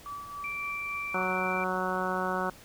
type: tone with tremolo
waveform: sine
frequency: 1151 Hz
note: D6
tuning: 35 cents flat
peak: -35 dBFS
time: 0.06-1.23 s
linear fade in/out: 0 ms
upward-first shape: triangle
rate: 3.6 Hz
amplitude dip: 55%
type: tone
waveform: sine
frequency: 2349 Hz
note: D7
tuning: in tune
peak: -33 dBFS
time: 0.44-1.64 s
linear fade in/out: 2 ms
type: harmonic tone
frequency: 185 Hz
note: F#3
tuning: in tune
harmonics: 1 / 2 / 3 / 4 / 5 / 6 / 7 / 8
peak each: -36 / -36 / -36 / -36 / -36 / -36 / -36 / -36 dBFS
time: 1.14-2.5 s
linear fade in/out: 5 ms
effects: pink hiss -52 dBFS RMS until 2.64 s